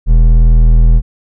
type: tone with hard clipping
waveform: sine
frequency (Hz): 40.5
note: E1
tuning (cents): -30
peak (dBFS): -5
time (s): 0.06-1.02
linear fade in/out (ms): 50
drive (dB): 8
effects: none